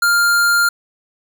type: tone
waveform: square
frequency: 1400 Hz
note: F6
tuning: 4 cents sharp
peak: -12 dBFS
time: 0.02-0.69 s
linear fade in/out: 5 ms
effects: none